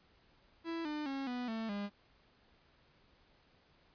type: tone with pitch steps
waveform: 45% pulse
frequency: 331.5 / 300.5 / 272.4 / 246.9 / 223.8 / 202.9 Hz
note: E4 / D4 / C#4 / B3 / A3 / G#3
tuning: +10 / +40 / -30 / 0 / +30 / -40 cents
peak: -37 dBFS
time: 0.64-1.9 s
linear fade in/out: 50 ms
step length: 210 ms
effects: pink hiss -68 dBFS RMS until 3.94 s + resampled to 11025 Hz